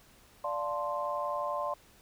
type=chord; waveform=sine; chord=D minor seventh; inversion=none; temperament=equal; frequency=587.3 / 698.5 / 880 / 1046.5 Hz; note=D5 / F5 / A5 / C6; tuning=0 / 0 / 0 / 0 cents; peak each=-35 / -39 / -40 / -34 dBFS; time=0.44-1.74 s; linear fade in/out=5 ms; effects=pink hiss -60 dBFS RMS until 2.01 s